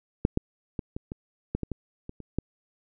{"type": "clicks", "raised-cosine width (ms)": 3, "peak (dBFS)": [-7, -10, -17, -20, -21, -14, -17, -18, -24, -28, -13], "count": 11, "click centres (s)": [0.251, 0.374, 0.792, 0.965, 1.119, 1.55, 1.633, 1.717, 2.094, 2.203, 2.386], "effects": []}